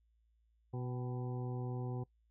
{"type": "harmonic tone with a mistuned harmonic", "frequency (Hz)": 124.2, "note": "B2", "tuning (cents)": 10, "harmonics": [1, 2, 3, 4, 6, 7, 8], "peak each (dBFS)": [-38, -47, -46, -51, -52, -58, -59], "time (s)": [0.73, 2.04], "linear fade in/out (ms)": 10, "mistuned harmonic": 6, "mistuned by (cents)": 44, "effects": ["noise-tail reverb RT60 0.1 s tail -21 dB re dry", "added 56 Hz sine -70 dBFS peak until 2.3 s"]}